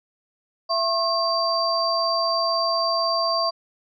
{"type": "tone cluster", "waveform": "sine", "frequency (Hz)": [667, 1083, 4687], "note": ["E5", "C#6", "D8"], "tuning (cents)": [20, -41, -4], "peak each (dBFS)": -24, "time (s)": [0.69, 3.51], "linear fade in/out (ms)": 20, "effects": []}